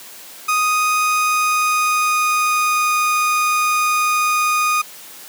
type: tone with pitch glide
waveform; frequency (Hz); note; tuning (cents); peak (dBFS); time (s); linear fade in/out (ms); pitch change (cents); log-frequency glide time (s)
30% pulse; 1244.5 to 1233.1; D#6 to D#6; 0 to -16; -12; 0.48-4.82; 10; -16; 1.04-2.96
effects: white hiss -38 dBFS RMS until 5.28 s + high-pass 200 Hz 12 dB/octave